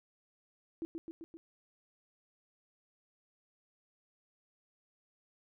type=tone with echo; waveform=sine; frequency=329.6 Hz; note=E4; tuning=in tune; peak=-35 dBFS; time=0.82-0.85 s; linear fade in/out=0 ms; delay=130 ms; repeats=4; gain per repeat=-3 dB; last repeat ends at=1.37 s; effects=none